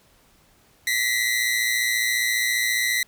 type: tone pair together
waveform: sawtooth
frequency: 1929.3 / 2044 Hz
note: B6 / C7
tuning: -41 / -41 cents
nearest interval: minor second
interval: 100 cents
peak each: -20 dBFS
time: 0.87-3.03 s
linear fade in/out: 2 ms
effects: pink hiss -58 dBFS RMS until 3.07 s